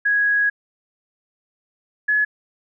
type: tone pair in turn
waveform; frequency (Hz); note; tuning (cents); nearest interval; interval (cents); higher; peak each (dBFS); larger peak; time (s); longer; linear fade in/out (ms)
sine; 1661 / 1698.8; G#6 / G#6; 0 / +39; unison; 39; second; -15; neither; 0.05-0.5 / 2.08-2.25; first; 10
effects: none